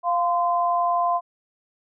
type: tone pair together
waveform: sine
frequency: 698.5 / 1030.4 Hz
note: F5 / C6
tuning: 0 / -27 cents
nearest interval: perfect fifth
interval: 673 cents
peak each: -21 / -22 dBFS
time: 0.03-1.21 s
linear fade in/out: 50 ms
effects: none